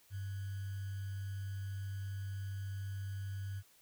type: tone with sample-and-hold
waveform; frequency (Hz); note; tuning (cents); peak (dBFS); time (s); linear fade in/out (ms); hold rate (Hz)
sine; 97.8; G2; -4; -38; 0.1-3.63; 50; 1575
effects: white hiss -66 dBFS RMS until 3.81 s